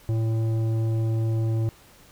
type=tone with tanh clipping; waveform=triangle; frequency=112.2 Hz; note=A2; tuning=34 cents sharp; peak=-23 dBFS; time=0.09-1.69 s; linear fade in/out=0 ms; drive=15 dB; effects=pink hiss -53 dBFS RMS until 2.11 s